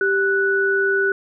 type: tone pair together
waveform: sine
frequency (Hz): 392 / 1480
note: G4 / F#6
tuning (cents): 0 / 0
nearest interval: octave + major seventh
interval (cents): 2300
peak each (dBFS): -19 / -18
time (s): 0.01-1.12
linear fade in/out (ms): 2
effects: none